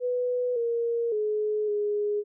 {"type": "tone with pitch steps", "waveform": "sine", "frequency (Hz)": [494.7, 467.5, 424.7, 415.2], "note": ["B4", "A#4", "G#4", "G#4"], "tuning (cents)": [3, 5, 39, 0], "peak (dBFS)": -24, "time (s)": [0, 2.24], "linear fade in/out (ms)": 50, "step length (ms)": 560, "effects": []}